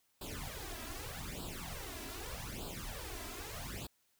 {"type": "noise with flanger", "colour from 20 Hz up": "pink", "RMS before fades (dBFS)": -44, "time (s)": [0.21, 3.87], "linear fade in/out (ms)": 5, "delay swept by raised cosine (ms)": [0.24, 3.04], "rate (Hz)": 0.82, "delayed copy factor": 0.85, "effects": ["white hiss -75 dBFS RMS until 4.19 s"]}